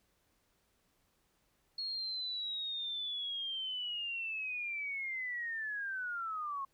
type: linear sweep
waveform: sine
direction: down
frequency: 4323 to 1075 Hz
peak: -36 dBFS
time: 1.78-6.65 s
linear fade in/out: 5 ms
effects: pink hiss -75 dBFS RMS until 6.73 s